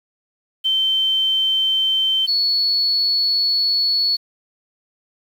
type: tone pair in turn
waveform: sine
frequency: 3100 / 4403 Hz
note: G7 / C#8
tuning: -20 / -13 cents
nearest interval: tritone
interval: 607 cents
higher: second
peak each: -15 dBFS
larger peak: neither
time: 0.64-2.27 / 2.27-4.17 s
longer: second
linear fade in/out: 20 ms
effects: 7-bit